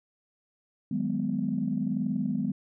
sine chord, G# minor seventh, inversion second, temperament just, 155.74 / 186.89 / 207.7 / 249.2 Hz, D#3 / F#3 / G#3 / B3, +2 / +18 / 0 / +16 cents, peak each -35 / -32 / -30 / -30 dBFS, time 0.91-2.52 s, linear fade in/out 5 ms, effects tanh soft clip ceiling -16 dBFS

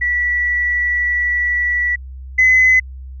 sine tone pair in turn, 1952 / 2027 Hz, B6 / B6, -21 / +45 cents, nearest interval minor second, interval 66 cents, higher second, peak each -14 / -7 dBFS, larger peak second, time 0.01-1.96 / 2.38-2.8 s, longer first, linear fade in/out 10 ms, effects tanh soft clip ceiling -3 dBFS + added 65 Hz sine -29 dBFS peak until 3.2 s

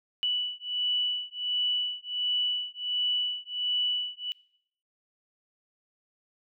sine beating tone pair, 2960 / 2961.4 Hz, F#7 / F#7, 0 / +1 cents, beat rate 1.4 Hz, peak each -30 dBFS, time 0.23-4.32 s, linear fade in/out 0 ms, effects noise-tail reverb RT60 0.7 s tail -23 dB re dry

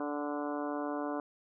harmonic tone with a mistuned harmonic, 146.1 Hz, D3, 9 cents flat, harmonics 2 / 3 / 4 / 5 / 6 / 7 / 8 / 9 / 10, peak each -36 / -42 / -40 / -42 / -48 / -43 / -47 / -50 / -49 dBFS, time 0-1.2 s, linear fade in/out 2 ms, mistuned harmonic 5, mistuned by +16 cents, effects none

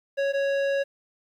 square tone pair in turn, 554.4 / 554.4 Hz, C#5 / C#5, 0 / 0 cents, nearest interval unison, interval 0 cents, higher neither, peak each -23 dBFS, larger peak neither, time 0.17-0.33 / 0.33-0.84 s, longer second, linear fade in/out 20 ms, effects low-pass 3000 Hz 12 dB/octave + 10-bit

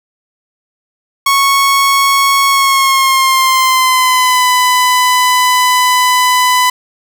sawtooth tone with pitch glide, 1104 to 1000.7 Hz, C#6 to B5, -7 to +23 cents, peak -4 dBFS, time 1.26-6.7 s, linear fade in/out 5 ms, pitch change -170 cents, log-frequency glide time 2.49-4.46 s, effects none

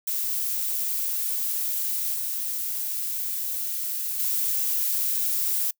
violet noise with level steps, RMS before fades -27 / -29 / -25 dBFS, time 0.07-5.71 s, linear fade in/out 5 ms, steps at 2.14 / 4.19 s, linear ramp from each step 10 ms, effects noise-tail reverb RT60 0.1 s tail -26 dB re dry

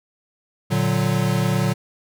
square chord, Bb augmented, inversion none, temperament equal, 116.54 / 146.83 / 185 Hz, Bb2 / D3 / F#3, 0 / 0 / 0 cents, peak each -23 dBFS, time 0.7-1.74 s, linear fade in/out 20 ms, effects none

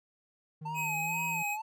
triangle tone with pitch glide, 155.56 to 164.81 Hz, D#3 to E3, 0 to 0 cents, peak -38 dBFS, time 0.61-1.43 s, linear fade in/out 10 ms, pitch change +100 cents, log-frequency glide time 0.96-1.11 s
triangle tone with vibrato, 884 Hz, A5, 8 cents sharp, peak -33 dBFS, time 0.65-1.62 s, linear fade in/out 10 ms, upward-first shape sine, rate 2.1 Hz, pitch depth 130 cents each way
square tone, 2532 Hz, D#7, 30 cents sharp, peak -33 dBFS, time 0.74-1.58 s, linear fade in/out 50 ms
effects none

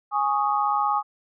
sine chord, Ab suspended fourth, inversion none, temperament equal, 830.6 / 1108.7 / 1244.5 Hz, Ab5 / Db6 / Eb6, 0 / 0 / 0 cents, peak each -23 / -26 / -25 dBFS, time 0.11-1.03 s, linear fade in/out 50 ms, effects none

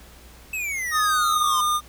square exponential sweep, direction down, 2637 to 1011 Hz, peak -26 dBFS, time 0.53-1.61 s, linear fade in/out 5 ms
square tone with pitch glide, 1244.5 to 1212.6 Hz, D#6 to D#6, 0 to -45 cents, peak -20 dBFS, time 0.91-1.81 s, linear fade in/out 50 ms, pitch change -45 cents, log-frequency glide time 1.09-1.63 s
effects added 60 Hz sine -47 dBFS peak until 1.88 s + pink hiss -49 dBFS RMS until 1.88 s

